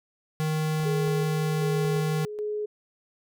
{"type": "tone", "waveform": "square", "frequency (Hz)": 155.56, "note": "D#3", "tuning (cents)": 0, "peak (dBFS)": -25, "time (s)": [0.4, 2.25], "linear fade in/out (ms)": 0}
{"type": "clicks", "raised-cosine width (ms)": 1, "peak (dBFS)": -29, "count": 5, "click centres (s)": [0.8, 0.835, 1.078, 1.849, 1.964]}
{"type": "tone with tremolo", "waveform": "sine", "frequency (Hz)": 421, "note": "G#4", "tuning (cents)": 24, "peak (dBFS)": -27, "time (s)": [0.85, 2.66], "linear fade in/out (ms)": 10, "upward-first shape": "square", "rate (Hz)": 1.3, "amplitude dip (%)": 50}
{"effects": []}